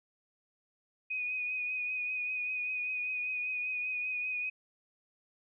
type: tone with vibrato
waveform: sine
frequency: 2489 Hz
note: D#7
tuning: in tune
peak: -32 dBFS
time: 1.1-4.5 s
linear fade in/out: 10 ms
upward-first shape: triangle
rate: 5.1 Hz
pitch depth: 31 cents each way
effects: none